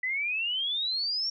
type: exponential sweep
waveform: sine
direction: up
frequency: 1975.5 to 5588 Hz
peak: -27 dBFS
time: 0.03-1.3 s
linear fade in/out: 5 ms
effects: none